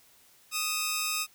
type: tone pair together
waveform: 10% pulse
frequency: 1247 / 2642 Hz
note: D#6 / E7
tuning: +3 / +3 cents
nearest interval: octave + minor second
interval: 1300 cents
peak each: -23 dBFS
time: 0.51-1.27 s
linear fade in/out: 50 ms
effects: white hiss -60 dBFS RMS until 1.34 s